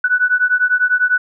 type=beating tone pair; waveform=sine; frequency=1480 / 1490 Hz; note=F#6 / F#6; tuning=0 / +12 cents; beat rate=10 Hz; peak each=-15 dBFS; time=0.04-1.18 s; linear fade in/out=5 ms; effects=none